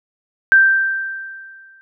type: tone with exponential decay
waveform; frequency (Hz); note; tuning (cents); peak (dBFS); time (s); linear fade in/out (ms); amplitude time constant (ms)
sine; 1568; G6; 0; -5; 0.52-1.81; 0; 280
effects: none